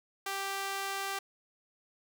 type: tone with high-pass filter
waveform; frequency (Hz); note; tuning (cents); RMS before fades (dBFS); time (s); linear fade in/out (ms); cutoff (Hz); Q
sawtooth; 392; G4; 0; -36; 0.26-1.19; 5; 890; 0.83
effects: none